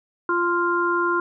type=tone cluster; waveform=sine; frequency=346.9 / 1046 / 1396 Hz; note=F4 / C6 / F6; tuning=-12 / -1 / -1 cents; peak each=-23 dBFS; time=0.29-1.2 s; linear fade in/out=2 ms; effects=none